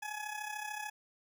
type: tone with amplitude modulation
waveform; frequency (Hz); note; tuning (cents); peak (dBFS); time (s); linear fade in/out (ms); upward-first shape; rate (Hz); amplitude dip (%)
20% pulse; 845; G#5; +30; -31; 0.02-0.9; 10; sine; 33.5; 65
effects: none